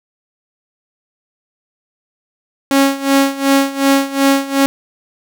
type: tone with tremolo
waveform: sawtooth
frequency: 274.6 Hz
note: C#4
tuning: 16 cents flat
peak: -4 dBFS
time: 2.71-4.66 s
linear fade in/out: 0 ms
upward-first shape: sine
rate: 2.7 Hz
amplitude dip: 85%
effects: none